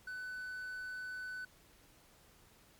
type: tone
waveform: triangle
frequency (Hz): 1500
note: F#6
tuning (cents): +23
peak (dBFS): -39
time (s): 0.07-1.45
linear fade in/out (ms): 5
effects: pink hiss -64 dBFS RMS until 2.79 s + MP3 96 kbps